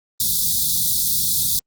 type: band-stop noise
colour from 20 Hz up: white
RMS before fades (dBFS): -19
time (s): 0.2-1.59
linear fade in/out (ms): 2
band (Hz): 220 to 3500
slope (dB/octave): 96
effects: Opus 32 kbps